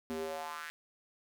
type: tone with high-pass filter sweep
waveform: square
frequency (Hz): 79.2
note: D#2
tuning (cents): +31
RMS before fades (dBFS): -40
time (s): 0.1-0.7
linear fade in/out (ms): 0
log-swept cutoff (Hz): 270 to 1800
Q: 3.5
effects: none